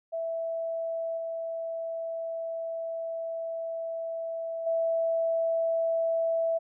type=tone with level steps; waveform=sine; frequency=659.3 Hz; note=E5; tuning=in tune; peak=-29 / -31 / -24 dBFS; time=0.12-6.59 s; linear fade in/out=20 ms; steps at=1.17 / 4.66 s; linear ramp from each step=10 ms; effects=none